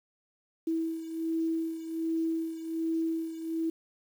sine beating tone pair, 325.6 / 326.9 Hz, E4 / E4, -21 / -14 cents, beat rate 1.3 Hz, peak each -30 / -35 dBFS, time 0.67-3.7 s, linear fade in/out 5 ms, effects 9-bit

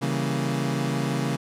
30% pulse chord, C# diminished seventh, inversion none, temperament equal, 138.59 / 164.81 / 196 / 233.1 Hz, C#3 / E3 / G3 / Bb3, 0 / 0 / 0 / 0 cents, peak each -24 / -28 / -30 / -28 dBFS, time 0.01-1.37 s, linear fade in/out 20 ms, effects low-pass 11000 Hz 12 dB/octave

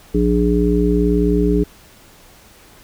harmonic tone, 59.2 Hz, A#1, 27 cents sharp, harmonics 1 / 3 / 5 / 7, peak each -18 / -18 / -18 / -18 dBFS, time 0.14-1.64 s, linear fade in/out 10 ms, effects pink hiss -46 dBFS RMS until 2.83 s

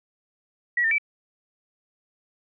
sine tone with pitch steps, 1926 / 1805 / 2315 Hz, B6 / A6 / D7, -44 / +44 / -25 cents, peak -19 dBFS, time 0.77-0.983 s, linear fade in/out 5 ms, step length 71 ms, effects none

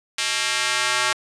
square tone with high-pass filter sweep, 124.3 Hz, B2, 12 cents sharp, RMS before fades -22 dBFS, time 0.18-1.13 s, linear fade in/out 5 ms, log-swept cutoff 2500 to 1300 Hz, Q 0.94, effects resampled to 22050 Hz

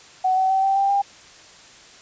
sine tone with pitch steps, 748 / 758 / 768.1 / 778.4 / 788.8 / 799.4 Hz, F#5 / F#5 / G5 / G5 / G5 / G5, +19 / +42 / -35 / -12 / +11 / +34 cents, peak -16 dBFS, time 0.24-1.02 s, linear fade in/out 10 ms, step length 130 ms, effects white hiss -46 dBFS RMS until 2.01 s + resampled to 16000 Hz

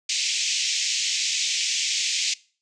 white band-pass noise, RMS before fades -25 dBFS, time 0.09-2.34 s, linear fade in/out 5 ms, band 2200 to 7100 Hz, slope 48 dB/octave, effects noise-tail reverb RT60 0.4 s tail -22 dB re dry + resampled to 22050 Hz

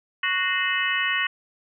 harmonic tone with a mistuned harmonic, 370 Hz, F#4, in tune, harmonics 3 / 4 / 5 / 6 / 7 / 8, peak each -30 / -30 / -25 / -31 / -29 / -29 dBFS, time 0.23-1.27 s, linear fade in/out 5 ms, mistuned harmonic 6, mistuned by -110 cents, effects none

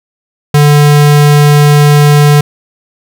square tone, 146.83 Hz, D3, in tune, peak -3 dBFS, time 0.54-2.41 s, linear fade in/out 5 ms, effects none

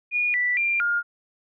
sine tone with pitch steps, 2442 / 1969 / 2384 / 1415 Hz, D#7 / B6 / D7 / F6, -33 / -6 / +25 / +22 cents, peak -20 dBFS, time 0.11-1.03 s, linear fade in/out 50 ms, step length 230 ms, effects none

